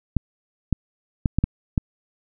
clicks, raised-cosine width 5 ms, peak -6 dBFS, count 6, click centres 0.167 / 0.727 / 1.258 / 1.386 / 1.44 / 1.778 s, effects none

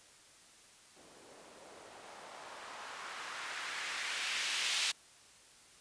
violet noise with low-pass filter sweep, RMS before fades -41 dBFS, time 0.96-4.92 s, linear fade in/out 10 ms, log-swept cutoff 360 to 3300 Hz, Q 1.2, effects white hiss -60 dBFS RMS until 5.8 s + resampled to 22050 Hz

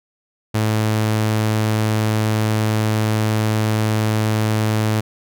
sawtooth tone, 108.5 Hz, A2, 24 cents flat, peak -12 dBFS, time 0.54-5.01 s, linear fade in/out 10 ms, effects none

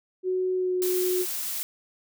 sine tone with pitch glide, 370 to 364.9 Hz, F#4 to F#4, 0 to -24 cents, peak -23 dBFS, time 0.23-1.26 s, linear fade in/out 50 ms, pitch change -24 cents, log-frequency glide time 0.55-0.75 s
blue noise, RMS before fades -31 dBFS, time 0.82-1.63 s, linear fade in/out 0 ms
effects none

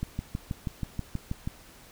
click train, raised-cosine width 5 ms, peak -18 dBFS, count 10, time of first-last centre 0.03-1.475 s, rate 6.23 Hz, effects pink hiss -52 dBFS RMS until 1.91 s

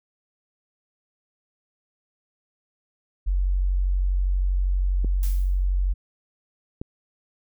sine tone, 46.25 Hz, F#1, in tune, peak -19 dBFS, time 3.26-5.94 s, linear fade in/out 20 ms
clicks, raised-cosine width 3 ms, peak -18 dBFS, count 2, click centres 5.046 / 6.815 s
blue noise with exponential decay, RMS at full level -35 dBFS, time 5.23-5.66 s, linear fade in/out 1 ms, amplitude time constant 92 ms
effects none

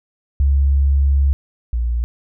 sine tone pair in turn, 69.3 / 59.11 Hz, C#2 / A#1, 0 / +25 cents, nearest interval minor third, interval 275 cents, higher first, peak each -11 / -16 dBFS, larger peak first, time 0.4-1.33 / 1.73-2.04 s, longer first, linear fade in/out 0 ms, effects none

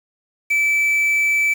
triangle tone with quantisation, 2314 Hz, D7, 26 cents flat, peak -13 dBFS, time 0.5-1.54 s, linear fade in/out 10 ms, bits 6, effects none

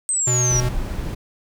sine exponential sweep, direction down, 8372 to 5680 Hz, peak -18 dBFS, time 0.09-0.6 s, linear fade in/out 0 ms
square tone, 123.47 Hz, B2, in tune, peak -20 dBFS, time 0.27-0.69 s, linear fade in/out 5 ms
brown noise, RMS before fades -25 dBFS, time 0.5-1.15 s, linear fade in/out 10 ms
effects none

